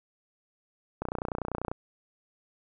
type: click train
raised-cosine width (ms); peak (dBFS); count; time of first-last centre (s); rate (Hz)
1; -17; 22; 1.02-1.715; 30.2
effects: none